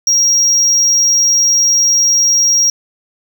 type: tone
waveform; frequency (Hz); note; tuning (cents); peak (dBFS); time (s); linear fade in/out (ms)
triangle; 5630; F8; +13; -7; 0.07-2.7; 2
effects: none